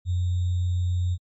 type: tone with sample-and-hold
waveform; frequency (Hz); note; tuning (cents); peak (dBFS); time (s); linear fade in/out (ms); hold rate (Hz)
sine; 89.3; F2; +39; -21; 0.05-1.18; 50; 3675
effects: MP3 32 kbps